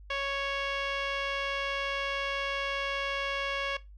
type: tone with low-pass filter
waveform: 15% pulse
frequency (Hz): 554.4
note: C#5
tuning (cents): 0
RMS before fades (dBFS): -32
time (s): 0.1-3.77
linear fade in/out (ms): 5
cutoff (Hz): 3400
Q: 5.7
effects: noise-tail reverb RT60 0.2 s tail -18 dB re dry + added 50 Hz sine -47 dBFS peak until 3.97 s